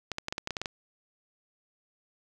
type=clicks; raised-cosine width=0.2 ms; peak=-15 dBFS; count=10; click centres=0.117 / 0.184 / 0.284 / 0.325 / 0.381 / 0.474 / 0.507 / 0.568 / 0.616 / 0.658 s; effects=none